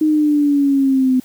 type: linear sweep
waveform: sine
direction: down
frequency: 311.1 to 254 Hz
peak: -11 dBFS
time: 0.01-1.2 s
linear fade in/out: 5 ms
effects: white hiss -47 dBFS RMS until 1.24 s